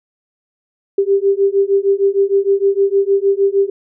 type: beating tone pair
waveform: sine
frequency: 392 / 398.5 Hz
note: G4 / G4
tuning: 0 / +28 cents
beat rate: 6.5 Hz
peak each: -14 dBFS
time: 0.98-3.7 s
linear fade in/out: 5 ms
effects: none